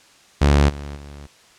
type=tone with level steps; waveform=sawtooth; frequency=71.7 Hz; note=D2; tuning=41 cents flat; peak=-8 / -26 / -32 dBFS; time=0.41-1.27 s; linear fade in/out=10 ms; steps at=0.68 / 0.95 s; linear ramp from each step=20 ms; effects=white hiss -51 dBFS RMS until 1.58 s + low-pass 7000 Hz 12 dB/octave